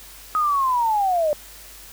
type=linear sweep; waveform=sine; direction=down; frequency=1267 to 583 Hz; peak=-17 dBFS; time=0.35-1.33 s; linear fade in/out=0 ms; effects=added 48 Hz sine -48 dBFS peak until 1.92 s + white hiss -43 dBFS RMS until 1.92 s